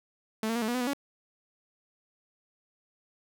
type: tone with pitch steps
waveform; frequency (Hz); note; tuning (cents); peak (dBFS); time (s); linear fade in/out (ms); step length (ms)
sawtooth; 219.1 / 228.1 / 238.2 / 217.4 / 241.5 / 252.3 / 243.8 / 281; A3 / A#3 / A#3 / A3 / B3 / B3 / B3 / C#4; -7 / -37 / +38 / -21 / -39 / +37 / -22 / +24; -24; 0.43-0.934; 2; 63
effects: none